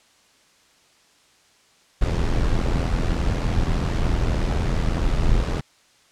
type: noise with amplitude modulation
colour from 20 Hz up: brown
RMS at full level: -18 dBFS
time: 2.01-5.61 s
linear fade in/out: 10 ms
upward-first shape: sine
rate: 83.2 Hz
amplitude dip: 60%
effects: white hiss -57 dBFS RMS until 6.11 s + low-pass 7000 Hz 12 dB/octave